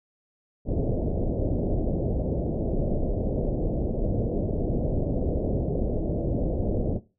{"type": "low-pass noise", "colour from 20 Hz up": "pink", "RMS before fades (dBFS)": -26, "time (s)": [0.65, 7], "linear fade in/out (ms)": 50, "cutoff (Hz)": 630, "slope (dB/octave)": 48, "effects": ["noise-tail reverb RT60 0.3 s tail -19 dB re dry"]}